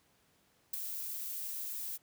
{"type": "noise with ADSR envelope", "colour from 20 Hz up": "violet", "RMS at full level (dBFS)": -33, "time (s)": [0.73, 1.98], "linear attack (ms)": 11, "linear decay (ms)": 6, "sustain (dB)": -7, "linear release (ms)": 27, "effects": ["pink hiss -70 dBFS RMS until 2.02 s", "high-pass 80 Hz 12 dB/octave"]}